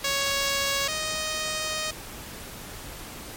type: tone pair in turn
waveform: 5% pulse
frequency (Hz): 555 / 623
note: C#5 / D#5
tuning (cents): +2 / +2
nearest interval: major second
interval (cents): 200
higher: second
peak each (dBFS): -12 / -16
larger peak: first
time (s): 0.04-0.88 / 0.88-1.91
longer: second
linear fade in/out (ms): 5
effects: pink hiss -40 dBFS RMS until 3.36 s + MP3 64 kbps